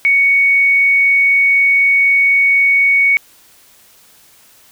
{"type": "tone", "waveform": "sine", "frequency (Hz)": 2229, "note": "C#7", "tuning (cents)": 9, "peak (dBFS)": -8, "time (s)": [0.05, 3.17], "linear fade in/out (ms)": 0, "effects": ["white hiss -47 dBFS RMS until 4.71 s"]}